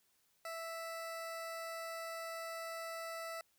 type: tone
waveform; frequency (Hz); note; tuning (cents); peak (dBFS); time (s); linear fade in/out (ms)
20% pulse; 659.3; E5; 0; -37; 0.45-3.41; 2
effects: white hiss -75 dBFS RMS until 3.58 s